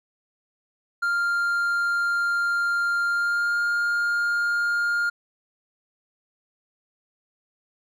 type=tone with pitch glide; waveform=triangle; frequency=1396.9 to 1410.7 Hz; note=F6 to F6; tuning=0 to +17 cents; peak=-19 dBFS; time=1.02-5.1 s; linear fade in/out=10 ms; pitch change=+17 cents; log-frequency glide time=3.08-3.59 s; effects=none